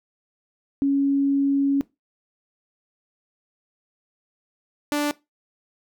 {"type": "tone pair in turn", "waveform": ["sine", "sawtooth"], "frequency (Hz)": [277.9, 293.2], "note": ["C#4", "D4"], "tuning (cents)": [4, -3], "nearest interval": "minor second", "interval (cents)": 93, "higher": "second", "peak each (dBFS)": -17, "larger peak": "neither", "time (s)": [[0.82, 1.81], [4.92, 5.11]], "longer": "first", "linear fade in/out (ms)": 0, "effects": ["noise-tail reverb RT60 0.2 s tail -19 dB re dry"]}